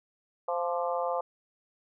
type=harmonic tone with a mistuned harmonic; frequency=174 Hz; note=F3; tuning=6 cents flat; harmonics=3 / 4 / 5 / 6 / 7; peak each=-31 / -33 / -35 / -37 / -38 dBFS; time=0.48-1.21 s; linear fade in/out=5 ms; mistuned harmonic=7; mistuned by=-43 cents; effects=none